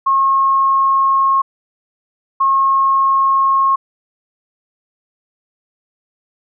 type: tone pair in turn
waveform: sine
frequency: 1083 / 1083 Hz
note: C#6 / C#6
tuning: -41 / -41 cents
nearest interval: unison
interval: 0 cents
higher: neither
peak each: -10 dBFS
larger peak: neither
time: 0.06-1.42 / 2.4-3.76 s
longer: neither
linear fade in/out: 10 ms
effects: none